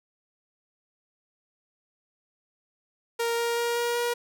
sawtooth tone with pitch steps, 466.2 / 469.2 / 472.2 / 475.2 / 478.2 Hz, A#4 / A#4 / A#4 / A#4 / A#4, 0 / +11 / +22 / +33 / +44 cents, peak -21 dBFS, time 3.19-4.14 s, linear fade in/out 10 ms, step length 190 ms, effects none

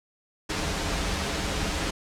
pink noise with comb filter, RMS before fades -28 dBFS, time 0.49-1.91 s, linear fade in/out 10 ms, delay 8.2 ms, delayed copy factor -0.55, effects low-pass 7000 Hz 12 dB/octave

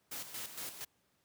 white noise with tremolo, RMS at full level -42 dBFS, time 0.11-0.85 s, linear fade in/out 10 ms, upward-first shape square, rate 4.3 Hz, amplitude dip 60%, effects pink hiss -75 dBFS RMS until 1.24 s + high-pass 80 Hz 12 dB/octave

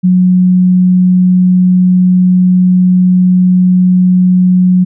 sine tone, 182.4 Hz, F#3, 24 cents flat, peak -4 dBFS, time 0.03-4.85 s, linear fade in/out 20 ms, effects none

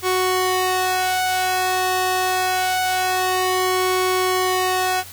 sawtooth tone with flanger, 370 Hz, F#4, in tune, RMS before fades -20 dBFS, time 0.02-5.04 s, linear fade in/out 50 ms, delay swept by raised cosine 0.9 to 1.58 ms, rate 0.25 Hz, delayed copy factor +0.95, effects added 91 Hz sine -44 dBFS peak until 5.12 s + white hiss -39 dBFS RMS until 5.12 s

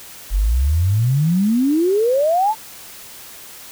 sine exponential sweep, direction up, 43.65 to 909 Hz, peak -13 dBFS, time 0.3-2.55 s, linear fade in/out 50 ms, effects white hiss -38 dBFS RMS until 3.71 s

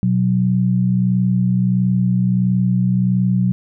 sine tone pair together, 123.41 / 184.9 Hz, B2 / F#3, -1 / -1 cents, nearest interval perfect fifth, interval 700 cents, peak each -17 / -15 dBFS, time 0.03-3.52 s, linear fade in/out 0 ms, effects none

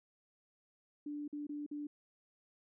sine tone with dropouts, 293.7 Hz, D4, in tune, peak -39 dBFS, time 1.06-1.87 s, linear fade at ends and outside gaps 5 ms, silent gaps 1.279-1.327 / 1.469-1.492 / 1.664-1.712 s, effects none

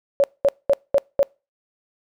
sine tone bursts, 559 Hz, C#5, 14 cents sharp, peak -12 dBFS, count 5, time 0.2-1.23 s, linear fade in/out 0 ms, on 38 ms, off 210 ms, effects noise-tail reverb RT60 0.3 s tail -26 dB re dry

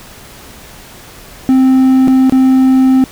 triangle tone with dropouts, 261.6 Hz, C4, in tune, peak -3 dBFS, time 1.49-3.04 s, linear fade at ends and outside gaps 0 ms, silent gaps 2.075-2.081 / 2.296-2.323 s, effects pink hiss -35 dBFS RMS until 3.11 s

